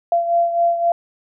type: beating tone pair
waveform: sine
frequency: 684 / 687.8 Hz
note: F5 / F5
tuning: -36 / -27 cents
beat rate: 3.8 Hz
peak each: -15 / -22 dBFS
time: 0.12-0.92 s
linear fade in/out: 2 ms
effects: none